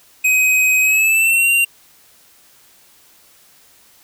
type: tone with pitch glide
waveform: square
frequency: 2522 to 2766 Hz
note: D#7 to F7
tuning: +23 to -17 cents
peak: -12 dBFS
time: 0.24-1.65 s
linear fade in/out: 10 ms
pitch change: +160 cents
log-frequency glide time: 0.81-1.5 s
effects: white hiss -50 dBFS RMS until 4.03 s